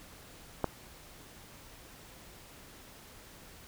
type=click; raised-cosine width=1 ms; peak=-14 dBFS; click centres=0.643 s; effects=pink hiss -53 dBFS RMS until 3.67 s